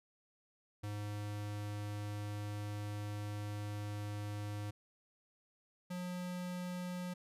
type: tone pair in turn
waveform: square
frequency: 103.83 / 179.6 Hz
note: G#2 / F3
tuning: 0 / +49 cents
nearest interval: major sixth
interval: 949 cents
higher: second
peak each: -40 / -40 dBFS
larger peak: neither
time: 0.83-4.71 / 5.9-7.14 s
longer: first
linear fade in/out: 10 ms
effects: resampled to 32000 Hz